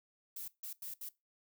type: noise bursts at uneven times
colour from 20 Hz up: violet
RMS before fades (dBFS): -44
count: 4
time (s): 0.36-0.48 / 0.63-0.73 / 0.82-0.94 / 1.01-1.09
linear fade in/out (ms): 5
effects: noise-tail reverb RT60 0.2 s tail -19 dB re dry